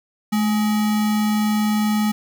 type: tone with sample-and-hold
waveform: sine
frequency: 213.8 Hz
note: A3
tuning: 49 cents flat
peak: -16 dBFS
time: 0.32-2.12 s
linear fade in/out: 10 ms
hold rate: 1050 Hz
effects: none